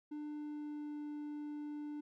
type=tone with pitch glide; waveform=triangle; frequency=298.4 to 296.2 Hz; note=D4 to D4; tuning=+28 to +15 cents; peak=-39 dBFS; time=0.11-2.01 s; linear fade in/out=10 ms; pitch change=-13 cents; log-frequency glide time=0.3-1.01 s; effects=none